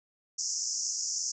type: band-pass noise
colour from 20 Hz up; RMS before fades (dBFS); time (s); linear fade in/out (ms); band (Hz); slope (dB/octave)
pink; -33; 0.38-1.32; 10; 5200 to 7100; 96
effects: none